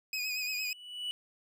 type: tone with vibrato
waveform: 25% pulse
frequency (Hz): 2500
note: D#7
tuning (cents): +8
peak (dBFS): -29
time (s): 0.13-0.73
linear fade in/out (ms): 2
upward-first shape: triangle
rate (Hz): 8.7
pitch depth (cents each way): 53
type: tone with exponential growth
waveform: triangle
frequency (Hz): 2954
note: F#7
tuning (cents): -3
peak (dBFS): -30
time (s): 0.37-1.11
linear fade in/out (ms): 0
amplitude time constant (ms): 160
effects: none